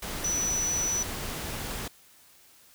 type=tone in noise; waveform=sine; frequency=5940 Hz; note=F#8; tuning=6 cents sharp; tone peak=-26 dBFS; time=0.24-1.03 s; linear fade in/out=5 ms; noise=pink; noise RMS=-35 dBFS; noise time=0.02-1.88 s; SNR=+6 dB; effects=white hiss -57 dBFS RMS until 2.74 s